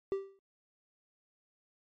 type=tone with exponential decay; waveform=triangle; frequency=390.5 Hz; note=G4; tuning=7 cents flat; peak=-25 dBFS; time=0.12-0.39 s; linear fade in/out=0 ms; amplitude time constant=58 ms; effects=MP3 32 kbps